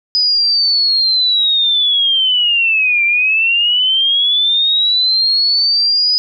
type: linear two-way sweep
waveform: sine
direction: down then up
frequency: 5000 to 2349 to 5000 Hz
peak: -10 dBFS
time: 0.15-6.18 s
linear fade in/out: 0 ms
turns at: 3.04 s
effects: none